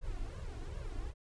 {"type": "noise with flanger", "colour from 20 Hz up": "brown", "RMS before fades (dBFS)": -40, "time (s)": [0.01, 1.14], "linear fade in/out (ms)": 50, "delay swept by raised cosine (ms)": [1.8, 2.9], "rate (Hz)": 2.6, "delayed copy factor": 0.9, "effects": ["resampled to 22050 Hz"]}